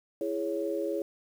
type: chord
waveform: sine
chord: C# minor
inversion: first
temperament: just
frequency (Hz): 332.6 / 415.8 / 554.4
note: E4 / G#4 / C#5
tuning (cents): +16 / +2 / 0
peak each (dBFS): -33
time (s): 0.21-1.02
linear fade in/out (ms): 2
effects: 9-bit